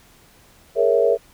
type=chord; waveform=sine; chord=A# half-diminished seventh; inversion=third; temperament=equal; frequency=415.3 / 466.2 / 554.4 / 659.3 Hz; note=G#4 / A#4 / C#5 / E5; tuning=0 / 0 / 0 / 0 cents; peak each=-21 / -17 / -20 / -21 dBFS; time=0.75-1.18 s; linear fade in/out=50 ms; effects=pink hiss -52 dBFS RMS until 1.33 s